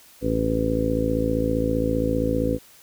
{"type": "harmonic tone", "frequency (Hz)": 55.2, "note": "A1", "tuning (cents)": 6, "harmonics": [1, 2, 3, 4, 5, 6, 7, 8, 9], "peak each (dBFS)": [-29, -29, -32, -30, -25, -35, -32, -34, -25], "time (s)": [0.21, 2.59], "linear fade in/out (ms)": 50, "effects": ["white hiss -51 dBFS RMS until 2.82 s"]}